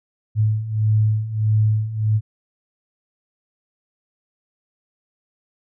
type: beating tone pair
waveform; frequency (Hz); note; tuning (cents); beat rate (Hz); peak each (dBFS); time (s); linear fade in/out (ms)
sine; 106.9 / 108.5; A2 / A2; -49 / -24; 1.6; -21 / -17; 0.35-2.21; 50
effects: none